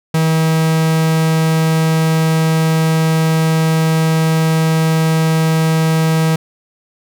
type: tone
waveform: 45% pulse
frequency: 160.2 Hz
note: E3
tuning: 49 cents flat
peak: -11 dBFS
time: 0.14-6.36 s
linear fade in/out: 5 ms
effects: none